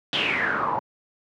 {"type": "noise with low-pass filter sweep", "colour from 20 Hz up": "pink", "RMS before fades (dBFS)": -24, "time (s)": [0.13, 0.79], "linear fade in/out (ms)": 0, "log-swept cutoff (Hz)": [3400, 850], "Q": 8.3, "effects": ["high-pass 200 Hz 12 dB/octave"]}